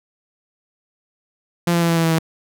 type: tone with pitch steps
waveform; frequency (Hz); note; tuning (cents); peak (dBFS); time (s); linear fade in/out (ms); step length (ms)
sawtooth; 172.2 / 170.42 / 168.66 / 166.91 / 165.19 / 163.48 / 161.79; F3 / F3 / E3 / E3 / E3 / E3 / E3; -24 / -42 / +40 / +22 / +4 / -14 / -32; -11; 1.67-2.188; 5; 74
effects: none

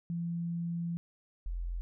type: tone pair in turn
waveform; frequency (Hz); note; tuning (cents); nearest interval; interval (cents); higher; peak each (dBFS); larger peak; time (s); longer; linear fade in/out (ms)
sine; 170 / 43.21; F3 / F1; -46 / -18; 2 octaves; 2372; first; -32 / -33; first; 0.1-0.97 / 1.46-1.81; first; 0
effects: none

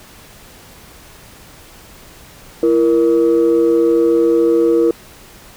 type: tone pair together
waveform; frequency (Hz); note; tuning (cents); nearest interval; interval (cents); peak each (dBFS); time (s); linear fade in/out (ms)
sine; 335.9 / 469.5; E4 / A#4; +33 / +12; tritone; 579; -11; 2.63-4.91; 2
effects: tanh soft clip ceiling -5 dBFS + pink hiss -41 dBFS RMS until 5.56 s

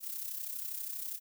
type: noise with amplitude modulation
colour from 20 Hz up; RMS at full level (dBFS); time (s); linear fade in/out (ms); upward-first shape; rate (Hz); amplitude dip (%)
violet; -37; 0-1.2; 50; sine; 32.4; 60
effects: none

